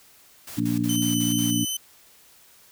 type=noise bursts; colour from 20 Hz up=white; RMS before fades=-39 dBFS; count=6; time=0.47-1.51 s; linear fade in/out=5 ms; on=130 ms; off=52 ms
type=harmonic tone; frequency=58.5 Hz; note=A#1; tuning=7 cents sharp; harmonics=2 / 3 / 4 / 5; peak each=-29 / -30 / -26 / -25 dBFS; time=0.57-1.65 s; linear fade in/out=10 ms
type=tone with vibrato; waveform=15% pulse; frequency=3033 Hz; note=F#7; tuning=42 cents sharp; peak=-19 dBFS; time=0.89-1.77 s; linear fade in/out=5 ms; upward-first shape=square; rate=2.5 Hz; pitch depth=8 cents each way
effects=white hiss -54 dBFS RMS until 2.71 s